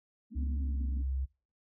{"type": "band-pass noise", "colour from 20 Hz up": "pink", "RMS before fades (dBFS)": -46, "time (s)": [0.3, 1.03], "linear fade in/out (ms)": 20, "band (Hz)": [210, 280], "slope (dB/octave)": 96}
{"type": "tone with pitch glide", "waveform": "sine", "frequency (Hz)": [69.3, 66.21], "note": ["C#2", "C2"], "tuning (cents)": [0, 21], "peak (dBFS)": -30, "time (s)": [0.35, 1.26], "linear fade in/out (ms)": 20, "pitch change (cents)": -79, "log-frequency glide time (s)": [0.62, 0.83]}
{"effects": ["noise-tail reverb RT60 0.4 s tail -25 dB re dry"]}